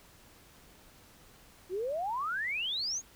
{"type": "exponential sweep", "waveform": "sine", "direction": "up", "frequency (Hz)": [345, 6860], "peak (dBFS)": -31, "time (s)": [1.69, 3.02], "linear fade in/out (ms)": 50, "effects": ["pink hiss -58 dBFS RMS until 3.15 s"]}